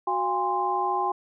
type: tone cluster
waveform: sine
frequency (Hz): 368.2 / 699 / 812 / 1044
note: F#4 / F5 / G#5 / C6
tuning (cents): -8 / +1 / -39 / -4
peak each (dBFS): -31 / -34 / -26 / -27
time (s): 0.07-1.12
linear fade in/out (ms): 5
effects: none